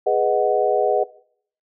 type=chord; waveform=sine; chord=G# minor seventh; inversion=none; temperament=equal; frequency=415.3 / 493.9 / 622.3 / 740 Hz; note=G#4 / B4 / D#5 / F#5; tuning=0 / 0 / 0 / 0 cents; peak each=-21 dBFS; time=0.06-1.04 s; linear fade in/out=10 ms; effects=noise-tail reverb RT60 0.6 s tail -20 dB re dry